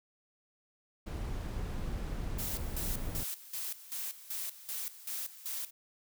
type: noise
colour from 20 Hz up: brown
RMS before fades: -37 dBFS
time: 1.06-3.24 s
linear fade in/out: 10 ms
type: noise with tremolo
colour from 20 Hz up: blue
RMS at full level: -38 dBFS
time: 2.38-5.71 s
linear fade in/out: 10 ms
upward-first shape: square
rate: 2.6 Hz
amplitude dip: 80%
effects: none